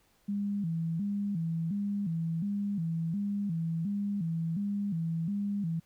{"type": "tone with vibrato", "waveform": "sine", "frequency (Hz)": 182.4, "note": "F#3", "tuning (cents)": -24, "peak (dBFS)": -29, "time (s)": [0.28, 5.8], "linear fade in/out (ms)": 10, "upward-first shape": "square", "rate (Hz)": 1.4, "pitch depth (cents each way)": 180, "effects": ["pink hiss -68 dBFS RMS until 5.85 s"]}